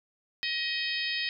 harmonic tone, 631 Hz, D#5, 24 cents sharp, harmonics 3 / 4 / 5 / 6 / 7 / 8, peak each -34 / -35 / -36 / -37 / -37 / -38 dBFS, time 0.43-1.29 s, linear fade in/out 0 ms, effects none

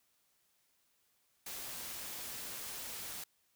white noise, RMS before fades -44 dBFS, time 1.46-3.24 s, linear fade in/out 5 ms, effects white hiss -75 dBFS RMS until 3.55 s

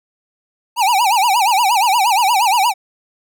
square tone with vibrato, 861 Hz, A5, 38 cents flat, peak -12 dBFS, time 0.76-2.74 s, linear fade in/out 50 ms, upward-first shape sine, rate 8.5 Hz, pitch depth 230 cents each way, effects none

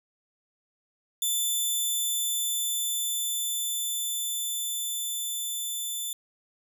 10% pulse tone with level ramp, 3520 Hz, A7, in tune, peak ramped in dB -17 to -23 dBFS, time 1.22-6.13 s, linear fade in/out 2 ms, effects none

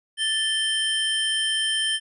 square tone pair together, 1760 / 3122 Hz, A6 / G7, 0 / -8 cents, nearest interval minor seventh, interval 992 cents, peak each -29 / -23 dBFS, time 0.17-2 s, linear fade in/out 50 ms, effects resampled to 24000 Hz

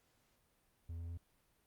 triangle tone with pitch steps, 83.6 / 84.28 / 84.96 Hz, E2 / E2 / F2, +25 / +39 / -47 cents, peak -40 dBFS, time 0.89-1.175 s, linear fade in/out 5 ms, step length 95 ms, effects pink hiss -75 dBFS RMS until 1.66 s + Opus 48 kbps

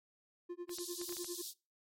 triangle tone with tremolo, 350.9 Hz, F4, 8 cents sharp, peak -37 dBFS, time 0.49-1.42 s, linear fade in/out 10 ms, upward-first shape sine, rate 10 Hz, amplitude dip 100%
pink high-pass noise, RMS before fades -45 dBFS, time 0.69-1.54 s, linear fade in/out 50 ms, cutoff 3700 Hz, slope 48 dB/octave
clicks, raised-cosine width 0.3 ms, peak -34 dBFS, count 7, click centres 0.694 / 0.785 / 1.015 / 1.093 / 1.125 / 1.168 / 1.245 s
effects noise-tail reverb RT60 0.3 s tail -24 dB re dry + MP3 64 kbps

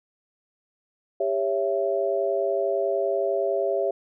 sine chord, C# diminished, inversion second, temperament just, 399.1 / 554.4 / 665.2 Hz, G4 / C#5 / E5, +31 / 0 / +16 cents, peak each -26 dBFS, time 1.2-3.91 s, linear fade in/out 5 ms, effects none

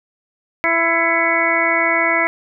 harmonic tone with a mistuned harmonic, 333.4 Hz, E4, 20 cents sharp, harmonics 1 / 2 / 3 / 4 / 5 / 6 / 7, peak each -25 / -21 / -23 / -23 / -25 / -19 / -19 dBFS, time 0.64-2.27 s, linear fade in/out 0 ms, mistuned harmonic 7, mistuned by -86 cents, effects none

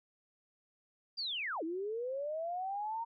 sine linear two-way sweep, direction down then up, 4852 to 311.1 to 934 Hz, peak -35 dBFS, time 1.17-3.05 s, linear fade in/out 20 ms, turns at 1.63 s, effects none

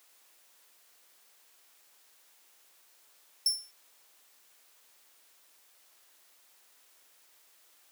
sawtooth tone with exponential decay, 5390 Hz, E8, 38 cents sharp, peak -18 dBFS, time 3.46-3.71 s, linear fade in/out 2 ms, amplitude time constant 53 ms, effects white hiss -63 dBFS RMS until 7.91 s + high-pass 400 Hz 12 dB/octave

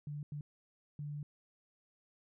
sine tone bursts at uneven times, 146.83 Hz, D3, in tune, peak -39 dBFS, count 3, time 0.07-0.23 / 0.32-0.41 / 0.99-1.23 s, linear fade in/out 2 ms, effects none

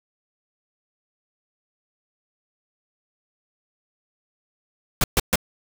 pink noise bursts, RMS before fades -18 dBFS, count 3, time 5.01-5.357 s, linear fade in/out 2 ms, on 29 ms, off 130 ms, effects none

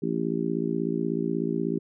harmonic tone, 56.4 Hz, A1, 44 cents sharp, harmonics 3 / 4 / 5 / 6 / 7, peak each -31 / -31 / -31 / -31 / -31 dBFS, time 0.02-1.79 s, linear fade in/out 10 ms, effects none

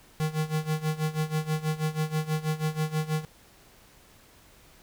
square tone with tremolo, 155.56 Hz, D#3, in tune, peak -24 dBFS, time 0.2-3.25 s, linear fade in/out 0 ms, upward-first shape sine, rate 6.2 Hz, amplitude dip 85%, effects pink hiss -56 dBFS RMS until 4.82 s

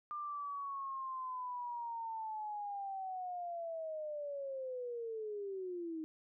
sine linear sweep, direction down, 1200 to 311.1 Hz, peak -39 dBFS, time 0.11-6.04 s, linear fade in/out 0 ms, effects none

